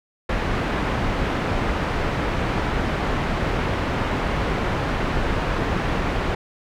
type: low-pass noise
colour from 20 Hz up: pink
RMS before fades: -23 dBFS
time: 0.29-6.35 s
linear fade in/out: 5 ms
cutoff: 2100 Hz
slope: 12 dB/octave
effects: none